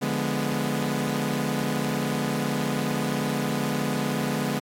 sawtooth chord, D diminished seventh, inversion none, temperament equal with one note detuned, 145.99 / 174.61 / 207.7 / 246.9 Hz, D3 / F3 / Ab3 / Cb4, -10 / 0 / 0 / 0 cents, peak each -26 / -30 / -25 / -25 dBFS, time 0.01-4.6 s, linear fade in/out 20 ms, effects AAC 64 kbps

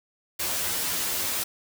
white noise with comb filter, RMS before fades -28 dBFS, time 0.39-1.44 s, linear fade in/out 10 ms, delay 11 ms, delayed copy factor +0.7, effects none

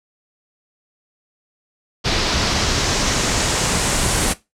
pink noise with low-pass filter sweep, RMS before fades -19 dBFS, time 2.04-4.34 s, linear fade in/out 20 ms, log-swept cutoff 4700 to 9400 Hz, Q 1.9, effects noise-tail reverb RT60 0.2 s tail -17 dB re dry

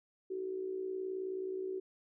sine tone with amplitude modulation, 377.3 Hz, F#4, 34 cents sharp, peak -33 dBFS, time 0.3-1.8 s, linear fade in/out 10 ms, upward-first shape sine, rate 59 Hz, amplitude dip 60%, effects none

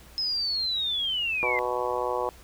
sine linear sweep, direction down, 5160 to 2036 Hz, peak -25 dBFS, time 0.18-1.59 s, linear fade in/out 0 ms
harmonic tone, 123.47 Hz, B2, in tune, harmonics 3 / 4 / 5 / 6 / 7 / 8 / 9, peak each -34 / -30 / -34 / -37 / -33 / -33 / -35 dBFS, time 1.43-2.29 s, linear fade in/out 0 ms
effects added 60 Hz sine -52 dBFS peak until 2.43 s + pink hiss -52 dBFS RMS until 2.43 s

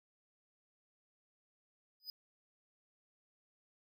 square tone with exponential growth, 4988 Hz, D#8, 3 cents sharp, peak -39 dBFS, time 2-2.1 s, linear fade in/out 1 ms, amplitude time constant 21 ms, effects none

